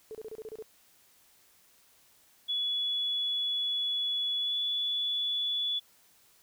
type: tone bursts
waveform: sine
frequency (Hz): 437.8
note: A4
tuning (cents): -9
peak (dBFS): -38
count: 8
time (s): 0.11-0.624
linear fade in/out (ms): 0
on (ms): 38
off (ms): 30
type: tone with pitch glide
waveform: sine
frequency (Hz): 3400 to 3430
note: G#7 to A7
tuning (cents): +40 to -45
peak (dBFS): -28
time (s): 2.48-5.8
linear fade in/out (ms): 20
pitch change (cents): +15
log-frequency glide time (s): 4.38-4.55
effects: white hiss -63 dBFS RMS until 6.42 s